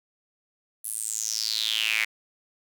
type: tone with high-pass filter sweep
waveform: sawtooth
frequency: 110 Hz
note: A2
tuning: in tune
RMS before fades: -28 dBFS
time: 0.84-2.05 s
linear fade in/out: 10 ms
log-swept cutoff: 11000 to 2100 Hz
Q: 6.4
effects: none